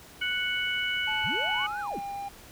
harmonic tone, 740 Hz, F#5, in tune, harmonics 2 / 3 / 4, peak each -31 / -31 / -31 dBFS, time 0.21-1.67 s, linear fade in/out 10 ms
triangle tone with pitch glide, 863 to 800.6 Hz, A5 to G5, -34 to +36 cents, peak -31 dBFS, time 1.07-2.29 s, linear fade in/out 10 ms, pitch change -130 cents, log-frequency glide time 1.43-2.02 s
sine linear two-way sweep, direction up then down, 77.78 to 1578 to 144.1 Hz, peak -34 dBFS, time 1.24-1.99 s, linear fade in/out 0 ms, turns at 1.8 s
effects pink hiss -50 dBFS RMS until 2.51 s

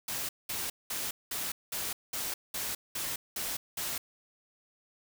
white noise bursts, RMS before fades -35 dBFS, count 10, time 0.08-3.98 s, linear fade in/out 5 ms, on 210 ms, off 200 ms, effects none

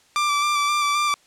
sawtooth tone with vibrato, 1174 Hz, D6, 1 cent flat, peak -15 dBFS, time 0.16-1.14 s, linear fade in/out 0 ms, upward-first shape square, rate 3.8 Hz, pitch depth 18 cents each way, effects white hiss -57 dBFS RMS until 1.26 s + low-pass 8000 Hz 12 dB/octave

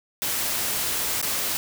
white noise with dropouts, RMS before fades -26 dBFS, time 0.22-1.57 s, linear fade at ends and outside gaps 0 ms, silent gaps 1.214-1.227 s, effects none

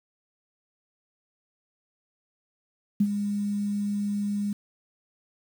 sine tone with ADSR envelope, 204.2 Hz, G#3, 29 cents flat, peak -16 dBFS, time 3-4.53 s, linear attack 8 ms, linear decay 55 ms, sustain -9 dB, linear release 5 ms, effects 8-bit

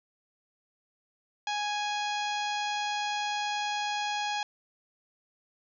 harmonic tone, 830.6 Hz, G#5, in tune, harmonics 1 / 2 / 3 / 4 / 5 / 6 / 7 / 8, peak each -31 / -38 / -38 / -38 / -42 / -44 / -49 / -47 dBFS, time 1.47-4.43 s, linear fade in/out 2 ms, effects none

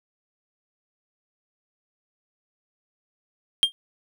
triangle tone with exponential decay, 3203 Hz, G7, 37 cents sharp, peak -9 dBFS, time 3.63-3.72 s, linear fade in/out 0 ms, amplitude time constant 19 ms, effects none

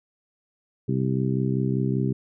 harmonic tone, 65.2 Hz, C2, 5 cents flat, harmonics 2 / 3 / 4 / 5 / 6, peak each -24 / -27 / -30 / -32 / -31 dBFS, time 0.88-2.13 s, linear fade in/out 10 ms, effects none

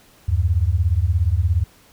sine beating tone pair, 77.78 / 94.78 Hz, D#2 / F#2, 0 / +42 cents, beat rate 17 Hz, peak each -18 dBFS, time 0.28-1.64 s, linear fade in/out 10 ms, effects pink hiss -52 dBFS RMS until 1.92 s

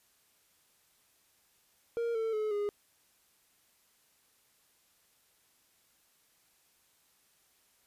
triangle tone with pitch steps, 466.9 / 447.6 / 429.1 / 411.4 Hz, A#4 / A4 / A4 / G#4, +3 / +30 / -43 / -16 cents, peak -28 dBFS, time 1.97-2.69 s, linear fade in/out 0 ms, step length 180 ms, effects white hiss -69 dBFS RMS until 7.86 s + resampled to 32000 Hz

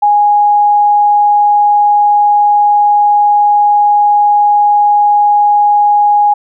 sine tone, 827 Hz, G#5, 8 cents flat, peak -5 dBFS, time 0.02-6.34 s, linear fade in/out 10 ms, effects none

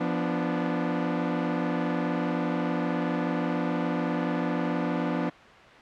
sawtooth chord, B diminished, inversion second, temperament equal with one note detuned, 172.91 / 246.9 / 293.7 Hz, F3 / B3 / D4, -17 / 0 / 0 cents, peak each -26 dBFS, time 0-5.3 s, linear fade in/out 10 ms, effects white hiss -48 dBFS RMS until 5.81 s + low-pass 2000 Hz 12 dB/octave

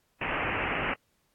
white low-pass noise, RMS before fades -31 dBFS, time 0.21-0.94 s, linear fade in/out 5 ms, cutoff 2800 Hz, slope 96 dB/octave, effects pink hiss -72 dBFS RMS until 1.34 s + AAC 64 kbps

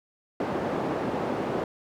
white band-pass noise, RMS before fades -29 dBFS, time 0.4-1.64 s, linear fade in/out 2 ms, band 150 to 600 Hz, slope 12 dB/octave, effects none

